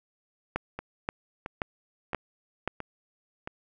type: two click trains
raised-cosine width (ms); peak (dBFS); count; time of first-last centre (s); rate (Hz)
0.5; -13 / -20; 5 / 5; 0.56-2.676 / 0.79-3.475; 1.89 / 1.49
effects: none